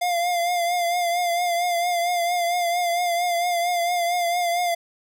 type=tone with vibrato; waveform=square; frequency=698.5 Hz; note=F5; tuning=in tune; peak=-21 dBFS; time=0.01-4.75 s; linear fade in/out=10 ms; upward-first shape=triangle; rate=4.4 Hz; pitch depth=50 cents each way; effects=none